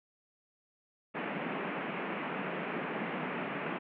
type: band-pass noise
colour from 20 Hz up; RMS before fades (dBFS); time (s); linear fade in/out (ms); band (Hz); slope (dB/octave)
pink; -37; 1.14-3.79; 20; 160 to 2700; 48
effects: none